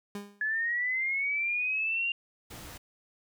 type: tone with exponential decay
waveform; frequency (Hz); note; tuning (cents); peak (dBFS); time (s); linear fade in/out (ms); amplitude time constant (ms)
30% pulse; 203.1; G#3; -38; -31; 0.15-0.47; 2; 69
type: linear sweep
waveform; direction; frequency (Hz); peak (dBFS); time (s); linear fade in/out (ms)
sine; up; 1700 to 2794; -27; 0.41-2.12; 2
type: noise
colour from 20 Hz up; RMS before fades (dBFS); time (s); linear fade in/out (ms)
pink; -45; 2.5-2.78; 10
effects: none